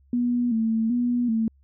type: tone with vibrato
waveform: sine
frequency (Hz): 233.1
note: A#3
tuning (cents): 0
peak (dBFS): -20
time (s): 0.13-1.48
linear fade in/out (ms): 2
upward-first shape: square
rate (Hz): 1.3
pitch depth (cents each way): 71
effects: added 68 Hz sine -55 dBFS peak until 1.63 s